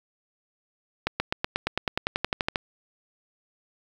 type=accelerating click train; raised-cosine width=0.3 ms; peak=-8 dBFS; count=16; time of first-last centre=1.07-2.558 s; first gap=130 ms; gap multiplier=0.96; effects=7-bit